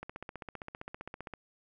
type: click train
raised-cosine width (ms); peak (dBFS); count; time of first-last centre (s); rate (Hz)
0.5; -26; 21; 0.03-1.337; 15.3
effects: none